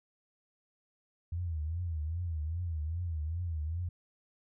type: tone with vibrato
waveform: sine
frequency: 82 Hz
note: E2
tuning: 9 cents flat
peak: -32 dBFS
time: 1.32-3.89 s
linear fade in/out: 5 ms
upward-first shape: triangle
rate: 2.5 Hz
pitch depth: 170 cents each way
effects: none